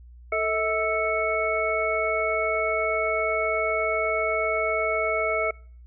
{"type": "tone cluster", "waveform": "sine", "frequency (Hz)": [441.3, 642, 1318, 2210], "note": ["A4", "E5", "E6", "C#7"], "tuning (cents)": [5, -46, -1, -6], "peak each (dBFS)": [-29, -26, -29, -27], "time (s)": [0.32, 5.51], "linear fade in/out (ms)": 5, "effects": ["noise-tail reverb RT60 0.5 s tail -25 dB re dry", "added 60 Hz sine -44 dBFS peak until 5.86 s"]}